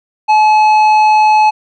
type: tone with tanh clipping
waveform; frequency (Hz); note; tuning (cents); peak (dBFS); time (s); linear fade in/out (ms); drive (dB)
sine; 857; A5; -46; -7; 0.28-1.51; 20; 9
effects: none